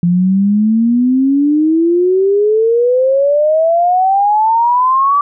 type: exponential sweep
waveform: sine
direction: up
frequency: 171.3 to 1163 Hz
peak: -8 dBFS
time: 0.03-5.21 s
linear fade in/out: 2 ms
effects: none